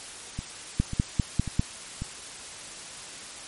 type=two click trains; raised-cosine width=5 ms; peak=-19 / -9 dBFS; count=4 / 5; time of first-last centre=0.39-2.02 / 0.8-1.595 s; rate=1.84 / 5.03 Hz; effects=white hiss -41 dBFS RMS until 3.47 s + MP3 48 kbps